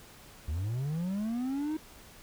triangle linear sweep, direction up, 69.5 to 317.7 Hz, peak -28 dBFS, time 0.48-1.77 s, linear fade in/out 5 ms, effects pink hiss -53 dBFS RMS until 2.22 s

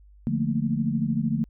sine chord, Bb major seventh, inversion first, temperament equal, 146.83 / 174.61 / 220 / 233.1 Hz, D3 / F3 / A3 / Bb3, 0 / 0 / 0 / 0 cents, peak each -28 / -31 / -26 / -28 dBFS, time 0.27-1.44 s, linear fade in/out 0 ms, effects added 50 Hz sine -49 dBFS peak until 1.49 s

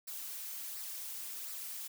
blue noise with flanger, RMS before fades -43 dBFS, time 0.07-1.88 s, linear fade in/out 10 ms, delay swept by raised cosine 0.3 to 4.2 ms, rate 1.4 Hz, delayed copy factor -0.5, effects none

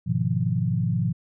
sine chord, F half-diminished seventh, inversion first, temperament equal, 103.83 / 123.47 / 155.56 / 174.61 Hz, Ab2 / Cb3 / Eb3 / F3, 0 / 0 / 0 / 0 cents, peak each -28 / -25 / -28 / -26 dBFS, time 0.06-1.13 s, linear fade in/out 20 ms, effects none

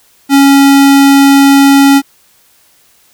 square tone, 277.2 Hz, C#4, in tune, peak -3 dBFS, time 0.29-2.02 s, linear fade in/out 50 ms, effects white hiss -48 dBFS RMS until 3.13 s

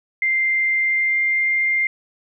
sine tone with pitch glide, 2093 to 2105 Hz, C7 to C7, 0 to +10 cents, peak -16 dBFS, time 0.22-1.87 s, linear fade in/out 2 ms, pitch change +10 cents, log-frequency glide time 0.76-1.52 s, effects none

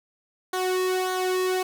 sawtooth tone with flanger, 370 Hz, F#4, in tune, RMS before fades -25 dBFS, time 0.53-1.63 s, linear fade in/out 5 ms, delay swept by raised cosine 0.38 to 1.38 ms, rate 1.7 Hz, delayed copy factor -0.65, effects none

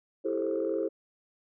sine chord, A minor seventh, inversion second, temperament just, 330 / 396 / 440 / 528 Hz, E4 / G4 / A4 / C5, +2 / +18 / 0 / +16 cents, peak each -32 dBFS, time 0.24-0.89 s, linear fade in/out 20 ms, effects tanh soft clip ceiling -20 dBFS

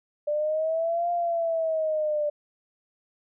sine exponential two-way sweep, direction up then down, 589 to 699 to 589 Hz, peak -23 dBFS, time 0.27-2.3 s, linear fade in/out 10 ms, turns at 1.11 s, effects none

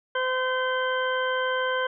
harmonic tone with a mistuned harmonic, 513 Hz, C5, 34 cents flat, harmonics 1 / 2 / 3 / 4 / 6, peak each -27 / -29 / -28 / -40 / -35 dBFS, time 0.15-1.87 s, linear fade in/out 5 ms, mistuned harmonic 6, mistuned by +28 cents, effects none

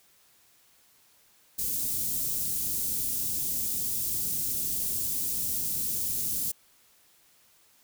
white band-stop noise, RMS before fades -30 dBFS, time 1.58-6.52 s, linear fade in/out 10 ms, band 240 to 7700 Hz, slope 12 dB/octave, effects white hiss -62 dBFS RMS until 7.83 s

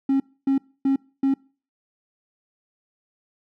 triangle tone bursts, 271.4 Hz, C#4, 36 cents flat, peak -14 dBFS, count 4, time 0.09-1.34 s, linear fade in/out 5 ms, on 110 ms, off 270 ms, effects noise-tail reverb RT60 0.4 s tail -26 dB re dry + tanh soft clip ceiling -11 dBFS

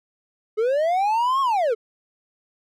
triangle linear two-way sweep, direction up then down, 416.6 to 1108.7 to 416.6 Hz, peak -16 dBFS, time 0.57-1.75 s, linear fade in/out 20 ms, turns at 1.41 s, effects none

